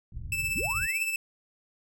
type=low-pass noise; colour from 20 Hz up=white; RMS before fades=-38 dBFS; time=0.12-0.87 s; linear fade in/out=5 ms; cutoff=120 Hz; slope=24 dB/octave
type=tone with tremolo; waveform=45% pulse; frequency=2637 Hz; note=E7; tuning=in tune; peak=-26 dBFS; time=0.32-1.16 s; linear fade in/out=2 ms; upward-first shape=sine; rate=16 Hz; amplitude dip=50%
type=linear sweep; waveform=sine; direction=up; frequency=116.54 to 2793 Hz; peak=-33 dBFS; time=0.55-1.05 s; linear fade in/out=10 ms
effects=none